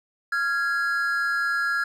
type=tone pair together; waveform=triangle; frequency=1385.2 / 1661.2 Hz; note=F6 / G#6; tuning=-15 / 0 cents; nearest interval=minor third; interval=315 cents; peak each=-23 dBFS; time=0.32-1.84 s; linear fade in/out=5 ms; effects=none